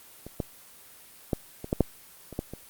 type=clicks; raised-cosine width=2 ms; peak=-26 / -14 / -11 / -22 / -11 / -6 / -27 / -15 / -23 dBFS; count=9; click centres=0.266 / 0.402 / 1.332 / 1.644 / 1.729 / 1.807 / 2.327 / 2.391 / 2.536 s; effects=white hiss -51 dBFS RMS until 2.69 s + Opus 24 kbps